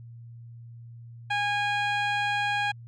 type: tone with low-pass filter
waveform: 15% pulse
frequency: 820 Hz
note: G#5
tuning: 22 cents flat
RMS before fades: -27 dBFS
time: 1.3-2.72 s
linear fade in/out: 10 ms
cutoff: 3400 Hz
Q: 0.66
effects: added 117 Hz sine -42 dBFS peak until 2.87 s